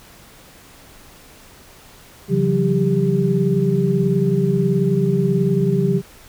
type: tone cluster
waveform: sine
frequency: 138.7 / 170.6 / 189.1 / 396.1 Hz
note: C#3 / F3 / F#3 / G4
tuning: +1 / -40 / +38 / +18 cents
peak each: -20 dBFS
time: 2.28-6.02 s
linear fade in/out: 50 ms
effects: pink hiss -45 dBFS RMS until 6.28 s